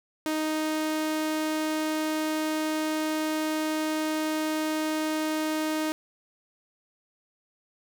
sawtooth tone, 311.1 Hz, D#4, in tune, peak -22 dBFS, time 0.26-5.92 s, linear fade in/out 0 ms, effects none

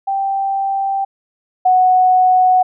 sine tone pair in turn, 783 / 739.1 Hz, G5 / F#5, -2 / -2 cents, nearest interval minor second, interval 100 cents, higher first, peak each -15 / -8 dBFS, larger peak second, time 0.07-1.05 / 1.65-2.63 s, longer neither, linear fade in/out 10 ms, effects none

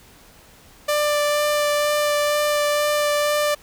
sawtooth tone with vibrato, 591 Hz, D5, 11 cents sharp, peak -14 dBFS, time 0.88-3.55 s, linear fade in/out 10 ms, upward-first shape sine, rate 2.1 Hz, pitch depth 9 cents each way, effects pink hiss -49 dBFS RMS until 3.62 s

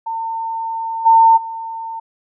sine tone with level steps, 905 Hz, A5, 48 cents sharp, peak -20 / -6 / -24 dBFS, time 0.06-2 s, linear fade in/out 10 ms, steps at 1.05 / 1.36 s, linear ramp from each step 20 ms, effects none

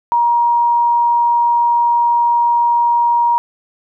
sine tone, 947 Hz, A#5, 27 cents sharp, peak -10 dBFS, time 0.12-3.38 s, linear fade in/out 0 ms, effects none

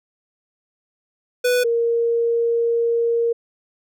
square / sine tone pair in turn, 493.9 / 466.2 Hz, B4 / A#4, 0 / 0 cents, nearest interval minor second, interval 100 cents, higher first, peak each -16 dBFS, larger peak neither, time 1.44-1.64 / 1.64-3.33 s, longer second, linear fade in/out 10 ms, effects none

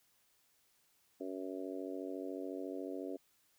harmonic tone, 94 Hz, F#2, 28 cents sharp, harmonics 3 / 4 / 5 / 6 / 7, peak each -43 / -45 / -47 / -49 / -50 dBFS, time 1.2-3.17 s, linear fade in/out 10 ms, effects white hiss -73 dBFS RMS until 3.58 s

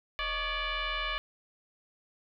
sine tone with frequency modulation, 622.3 Hz, D#5, in tune, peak -30 dBFS, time 0.19-1.18 s, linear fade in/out 0 ms, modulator 582 Hz, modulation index 4.9, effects none

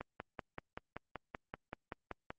click train, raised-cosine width 0.5 ms, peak -26 dBFS, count 13, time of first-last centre 0.01-2.304 s, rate 5.23 Hz, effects Opus 24 kbps

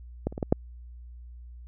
clicks, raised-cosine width 2 ms, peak -13 / -27 / -20 / -13 / -6 dBFS, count 5, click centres 0.27 / 0.325 / 0.379 / 0.428 / 0.525 s, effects added 60 Hz sine -42 dBFS peak until 1.67 s

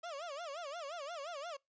30% pulse tone with vibrato, 622.3 Hz, D#5, in tune, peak -39 dBFS, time 0.03-1.57 s, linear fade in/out 10 ms, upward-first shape sine, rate 5.7 Hz, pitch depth 220 cents each way, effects noise-tail reverb RT60 0.2 s tail -26 dB re dry + resampled to 16000 Hz

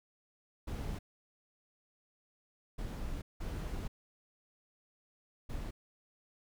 brown noise bursts at uneven times, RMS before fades -39 dBFS, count 4, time 0.67-0.99 / 2.78-3.22 / 3.4-3.88 / 5.49-5.71 s, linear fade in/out 10 ms, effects none

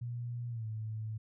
sine tone with pitch glide, 120 to 109.41 Hz, B2 to A2, -49 to -9 cents, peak -36 dBFS, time 0.01-1.18 s, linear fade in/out 10 ms, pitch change -160 cents, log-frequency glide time 0.49-0.66 s, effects none

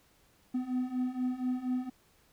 triangle beating tone pair, 249.9 / 254.1 Hz, B3 / B3, +21 / +49 cents, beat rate 4.2 Hz, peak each -33 / -30 dBFS, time 0.54-1.9 s, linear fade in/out 10 ms, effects pink hiss -66 dBFS RMS until 2.32 s

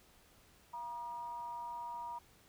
sine tone with amplitude modulation, 953 Hz, A#5, 38 cents sharp, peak -38 dBFS, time 0.73-2.19 s, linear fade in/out 10 ms, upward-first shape sine, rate 264 Hz, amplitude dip 55%, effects pink hiss -65 dBFS RMS until 2.48 s

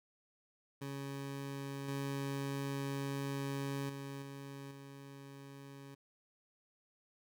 20% pulse tone with level steps, 138.59 Hz, C#3, in tune, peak -36 / -32 / -38 / -41 / -45 dBFS, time 0.81-5.95 s, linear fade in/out 10 ms, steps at 1.88 / 3.89 / 4.22 / 4.71 s, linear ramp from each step 5 ms, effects none

